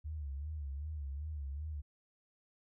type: tone with vibrato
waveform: sine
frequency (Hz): 73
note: D2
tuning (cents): -10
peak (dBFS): -38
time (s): 0.04-1.82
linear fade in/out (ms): 20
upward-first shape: sine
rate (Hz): 2.6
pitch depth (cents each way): 120
effects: none